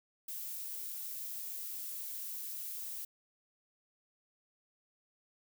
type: noise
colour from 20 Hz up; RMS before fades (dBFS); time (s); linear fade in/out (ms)
violet; -42; 0.28-3.05; 5
effects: none